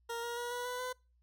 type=tone with pitch steps; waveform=20% pulse; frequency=466.2 / 473.5 / 481 / 488.5 / 496.2 / 504 Hz; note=A#4 / A#4 / B4 / B4 / B4 / B4; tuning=0 / +27 / -46 / -19 / +8 / +35 cents; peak=-32 dBFS; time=0.09-0.93 s; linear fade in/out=10 ms; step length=140 ms; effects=noise-tail reverb RT60 0.3 s tail -25 dB re dry + added 60 Hz sine -67 dBFS peak until 1.22 s